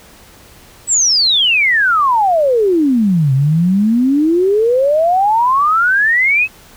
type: exponential two-way sweep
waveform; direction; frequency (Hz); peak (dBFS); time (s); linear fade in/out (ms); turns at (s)
sine; down then up; 8040 to 130 to 2617; -9; 0.87-6.48; 50; 3.33
effects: pink hiss -42 dBFS RMS until 6.76 s